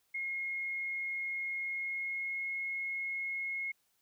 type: tone with pitch glide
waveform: sine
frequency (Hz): 2153 to 2165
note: C7 to C#7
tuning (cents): +49 to -41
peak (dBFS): -34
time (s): 0.14-3.72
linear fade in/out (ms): 10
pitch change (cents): +10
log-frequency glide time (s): 1.61-2.52
effects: white hiss -75 dBFS RMS until 4.01 s